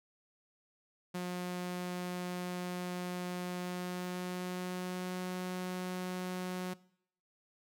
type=tone with pitch glide; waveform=sawtooth; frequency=179.4 to 182.54 Hz; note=F3 to F#3; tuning=+47 to -23 cents; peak=-32 dBFS; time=1.14-6.74 s; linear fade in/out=10 ms; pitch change=+30 cents; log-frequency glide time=3.54-5.2 s; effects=noise-tail reverb RT60 0.7 s tail -21 dB re dry